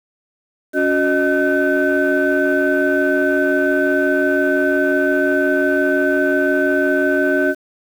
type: tone cluster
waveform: sine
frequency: 280.9 / 366.6 / 617 / 1522 Hz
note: C#4 / F#4 / D#5 / F#6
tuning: +23 / -16 / -15 / +48 cents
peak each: -18 dBFS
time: 0.73-7.55 s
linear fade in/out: 50 ms
effects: tanh soft clip ceiling -7 dBFS + 7-bit